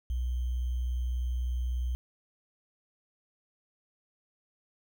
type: tone with sample-and-hold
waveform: sine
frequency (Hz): 61.74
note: B1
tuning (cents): 0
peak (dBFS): -28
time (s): 0.1-1.95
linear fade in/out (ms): 0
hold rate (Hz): 3150
effects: none